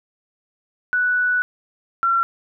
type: tone pair in turn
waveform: sine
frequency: 1480 / 1362 Hz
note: F#6 / F6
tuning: 0 / -44 cents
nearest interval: minor second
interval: 144 cents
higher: first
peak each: -16 / -15 dBFS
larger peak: second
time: 0.93-1.42 / 2.03-2.23 s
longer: first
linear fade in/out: 0 ms
effects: none

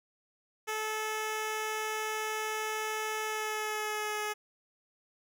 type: tone with pitch glide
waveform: 10% pulse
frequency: 433.5 to 422.6 Hz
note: A4 to G#4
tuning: -26 to +30 cents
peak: -24 dBFS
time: 0.67-4.34 s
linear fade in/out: 20 ms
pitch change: -44 cents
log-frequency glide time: 3.25-4.22 s
effects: none

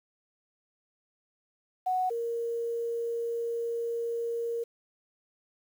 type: tone pair in turn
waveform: sine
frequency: 740 / 466.2 Hz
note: F#5 / A#4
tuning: 0 / 0 cents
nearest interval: minor sixth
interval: 800 cents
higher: first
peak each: -25 / -29 dBFS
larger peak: first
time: 1.86-2.1 / 2.1-4.64 s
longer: second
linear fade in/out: 10 ms
effects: 9-bit

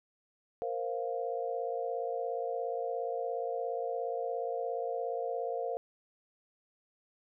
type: chord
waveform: sine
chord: Bb suspended second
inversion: none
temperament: equal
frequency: 466.2 / 523.3 / 698.5 Hz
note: Bb4 / C5 / F5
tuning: 0 / 0 / 0 cents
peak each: -36 / -37 / -37 dBFS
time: 0.62-5.77 s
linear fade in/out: 0 ms
effects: none

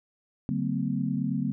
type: tone cluster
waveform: sine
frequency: 144.4 / 188.1 / 226.6 / 255.5 Hz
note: D3 / F#3 / A#3 / C4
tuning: -29 / +29 / -49 / -41 cents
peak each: -31 dBFS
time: 0.49-1.52 s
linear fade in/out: 0 ms
effects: none

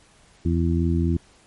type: harmonic tone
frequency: 84.1 Hz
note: E2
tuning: 35 cents sharp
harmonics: 1 / 2 / 3 / 4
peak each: -21 / -24 / -26 / -27 dBFS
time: 0.45-1.17 s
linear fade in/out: 5 ms
effects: pink hiss -55 dBFS RMS until 1.46 s + MP3 48 kbps

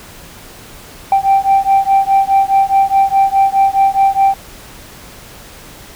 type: beating tone pair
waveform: sine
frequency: 780 / 784.8 Hz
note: G5 / G5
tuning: -9 / +2 cents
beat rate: 4.8 Hz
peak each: -10 dBFS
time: 1.12-4.34 s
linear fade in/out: 2 ms
effects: tanh soft clip ceiling -4 dBFS + pink hiss -36 dBFS RMS until 5.95 s

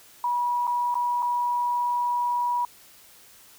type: tone with dropouts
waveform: sine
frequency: 969 Hz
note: B5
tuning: 33 cents flat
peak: -22 dBFS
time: 0.24-2.65 s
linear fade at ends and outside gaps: 2 ms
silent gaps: 0.67-0.676 / 0.943-0.953 / 1.223-1.227 s
effects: white hiss -52 dBFS RMS until 3.58 s

